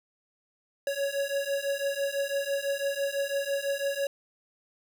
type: beating tone pair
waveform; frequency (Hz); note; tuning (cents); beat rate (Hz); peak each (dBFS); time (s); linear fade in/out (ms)
square; 554.4 / 560.4; C#5 / C#5; 0 / +19; 6; -32 / -31; 0.87-4.07; 2
effects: none